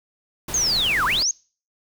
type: noise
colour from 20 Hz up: pink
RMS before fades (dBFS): -32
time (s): 0.48-1.23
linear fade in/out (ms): 5
type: linear two-way sweep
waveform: sine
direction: down then up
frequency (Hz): 6680 to 954 to 6680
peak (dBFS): -18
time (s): 0.54-1.31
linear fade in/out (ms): 2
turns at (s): 1.05
effects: noise-tail reverb RT60 0.4 s tail -26 dB re dry